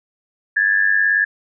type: tone pair together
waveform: sine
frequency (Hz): 1658 / 1756.6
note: G#6 / A6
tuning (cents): -3 / -3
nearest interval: minor second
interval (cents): 100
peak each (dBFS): -16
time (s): 0.56-1.25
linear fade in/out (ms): 10
effects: none